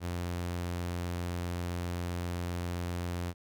sawtooth tone, 87.6 Hz, F2, 6 cents sharp, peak -29 dBFS, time 0-3.34 s, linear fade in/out 50 ms, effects none

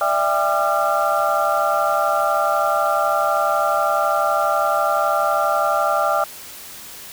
sine tone cluster, 596 / 668 / 799 / 1196 / 1372 Hz, D5 / E5 / G5 / D6 / F6, +25 / +23 / +33 / +31 / -31 cents, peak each -22 dBFS, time 0.01-6.24 s, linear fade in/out 2 ms, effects tanh soft clip ceiling -5 dBFS + white hiss -37 dBFS RMS until 7.12 s

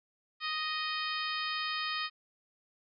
harmonic tone, 622.3 Hz, D#5, in tune, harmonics 2 / 3 / 4 / 5 / 6 / 7 / 8, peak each -37 / -39 / -40 / -41 / -42 / -42 / -43 dBFS, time 0.4-2.1 s, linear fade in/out 50 ms, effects none

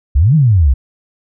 sine exponential two-way sweep, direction up then down, 59.7 to 164.81 to 59.7 Hz, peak -6 dBFS, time 0.15-0.74 s, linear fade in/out 10 ms, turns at 0.35 s, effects none

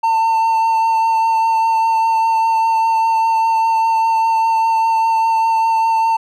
triangle tone with vibrato, 900 Hz, A5, 39 cents sharp, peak -10 dBFS, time 0.03-6.17 s, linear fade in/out 10 ms, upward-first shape sine, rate 5 Hz, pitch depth 14 cents each way, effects none

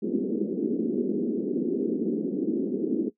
white band-pass noise, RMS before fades -27 dBFS, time 0.02-3.1 s, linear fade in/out 20 ms, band 200 to 400 Hz, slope 48 dB/octave, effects noise-tail reverb RT60 0.1 s tail -18 dB re dry

